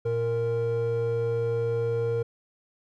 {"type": "tone pair together", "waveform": "triangle", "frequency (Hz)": [115.77, 465.1], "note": ["A#2", "A#4"], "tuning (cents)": [-11, -4], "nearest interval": "2 octaves", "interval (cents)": 2407, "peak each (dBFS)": [-26, -22], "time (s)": [0.05, 2.23], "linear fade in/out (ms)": 10, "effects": ["tanh soft clip ceiling -19 dBFS"]}